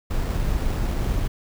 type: noise with sample-and-hold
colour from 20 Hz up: brown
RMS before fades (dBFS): -23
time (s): 0.1-1.28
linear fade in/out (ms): 10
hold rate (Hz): 6300
effects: none